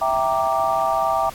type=chord; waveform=sine; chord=E half-diminished seventh; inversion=none; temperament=equal; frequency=659.3 / 784 / 932.3 / 1174.7 Hz; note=E5 / G5 / Bb5 / D6; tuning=0 / 0 / 0 / 0 cents; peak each=-22 / -22 / -25 / -23 dBFS; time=0.01-1.3 s; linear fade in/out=10 ms; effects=pink hiss -40 dBFS RMS until 1.34 s + AAC 64 kbps